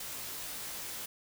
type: noise with comb filter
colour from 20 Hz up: white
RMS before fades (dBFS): -41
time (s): 0-1.06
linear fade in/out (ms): 5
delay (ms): 17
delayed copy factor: -0.75
effects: none